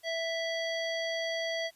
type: harmonic tone with a mistuned harmonic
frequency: 659.3 Hz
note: E5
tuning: in tune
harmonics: 1 / 3 / 5 / 7 / 9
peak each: -33 / -36 / -39 / -42 / -49 dBFS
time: 0.03-1.71 s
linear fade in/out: 50 ms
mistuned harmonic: 9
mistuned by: -16 cents
effects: white hiss -64 dBFS RMS until 1.75 s + resampled to 32000 Hz